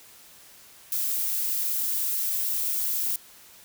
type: noise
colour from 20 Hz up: violet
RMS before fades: -27 dBFS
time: 0.92-3.16 s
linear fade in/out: 2 ms
effects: white hiss -51 dBFS RMS until 3.64 s